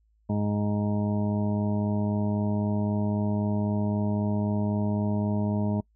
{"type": "harmonic tone", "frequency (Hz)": 103.83, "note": "G#2", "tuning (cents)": 0, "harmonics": [1, 2, 3, 4, 6, 7, 8, 9], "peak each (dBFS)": [-28, -26, -37, -38, -36, -48, -45, -41], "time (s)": [0.29, 5.81], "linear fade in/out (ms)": 10, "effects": ["noise-tail reverb RT60 0.1 s tail -26 dB re dry", "added 54 Hz sine -63 dBFS peak until 5.95 s"]}